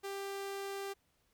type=tone; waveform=sawtooth; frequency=394.8 Hz; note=G4; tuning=12 cents sharp; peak=-35 dBFS; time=0.03-0.94 s; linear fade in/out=20 ms; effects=pink hiss -75 dBFS RMS until 1.33 s